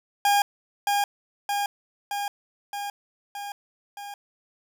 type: tone with echo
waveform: 40% pulse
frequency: 812 Hz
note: G#5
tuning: 39 cents flat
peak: -17 dBFS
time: 0.25-0.42 s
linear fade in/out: 2 ms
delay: 620 ms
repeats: 6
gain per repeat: -3 dB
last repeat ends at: 4.14 s
effects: none